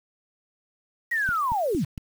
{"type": "linear sweep", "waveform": "sine", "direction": "down", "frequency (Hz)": [1930, 109.5], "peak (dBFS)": -22, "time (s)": [1.11, 1.85], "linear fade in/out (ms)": 10}
{"type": "click train", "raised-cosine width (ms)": 5, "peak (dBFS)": -22, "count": 4, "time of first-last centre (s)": [1.29, 1.978], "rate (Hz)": 4.36}
{"effects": ["7-bit"]}